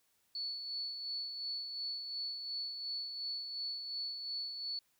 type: tone with tremolo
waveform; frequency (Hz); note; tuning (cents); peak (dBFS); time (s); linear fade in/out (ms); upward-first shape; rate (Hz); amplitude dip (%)
sine; 4435; C#8; 0; -36; 0.35-4.79; 2; sine; 2.8; 45
effects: white hiss -75 dBFS RMS until 4.99 s